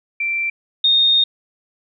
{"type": "tone pair in turn", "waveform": "sine", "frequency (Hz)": [2349, 3687], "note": ["D7", "A#7"], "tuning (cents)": [0, -20], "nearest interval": "minor sixth", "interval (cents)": 780, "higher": "second", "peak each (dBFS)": [-18, -11], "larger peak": "second", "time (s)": [[0.2, 0.5], [0.84, 1.24]], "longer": "second", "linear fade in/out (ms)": 5, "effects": []}